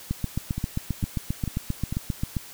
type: two click trains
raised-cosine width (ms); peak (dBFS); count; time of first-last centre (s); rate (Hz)
5; -13 / -16; 18 / 4; 0.11-2.368 / 0.58-1.925; 7.53 / 2.23
effects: white hiss -44 dBFS RMS until 2.53 s